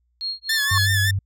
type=tone with tremolo; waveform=sine; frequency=4265 Hz; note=C8; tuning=32 cents sharp; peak=-23 dBFS; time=0.21-0.86 s; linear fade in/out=0 ms; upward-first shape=sine; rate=3.8 Hz; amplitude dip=100%
type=tone with vibrato; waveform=sawtooth; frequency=1745 Hz; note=A6; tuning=15 cents flat; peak=-16 dBFS; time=0.49-1.11 s; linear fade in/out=5 ms; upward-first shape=sine; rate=5.3 Hz; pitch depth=59 cents each way
type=tone with exponential growth; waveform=sine; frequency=1101 Hz; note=C#6; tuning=12 cents flat; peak=-19 dBFS; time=0.49-0.78 s; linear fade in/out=2 ms; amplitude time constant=62 ms
type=tone; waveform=sine; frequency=97.7 Hz; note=G2; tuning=5 cents flat; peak=-19 dBFS; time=0.71-1.19 s; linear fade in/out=5 ms
effects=added 60 Hz sine -64 dBFS peak until 1.25 s